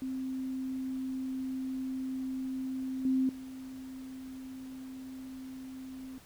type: tone with level steps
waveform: sine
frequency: 261.6 Hz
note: C4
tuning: in tune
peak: -33 / -25 / -41 dBFS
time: 0.02-6.18 s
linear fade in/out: 0 ms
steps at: 3.05 / 3.29 s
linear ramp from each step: 2 ms
effects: pink hiss -57 dBFS RMS until 6.25 s